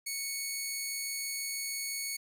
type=tone; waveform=10% pulse; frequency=2217 Hz; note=C#7; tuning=in tune; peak=-25 dBFS; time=0.06-2.17 s; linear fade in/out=10 ms; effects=none